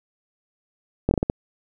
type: slowing click train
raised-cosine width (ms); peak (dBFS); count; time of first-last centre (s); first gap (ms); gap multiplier
2; -6; 6; 1.09-1.299; 21; 1.35
effects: none